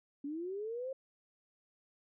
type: linear sweep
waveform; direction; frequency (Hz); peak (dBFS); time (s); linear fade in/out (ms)
sine; up; 275.3 to 540; -37; 0.24-0.93; 5
effects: none